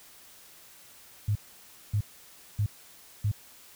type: tone bursts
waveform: sine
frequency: 103.83 Hz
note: G#2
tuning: in tune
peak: -23 dBFS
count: 4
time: 1.28-3.316 s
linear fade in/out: 5 ms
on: 74 ms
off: 580 ms
effects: white hiss -53 dBFS RMS until 3.75 s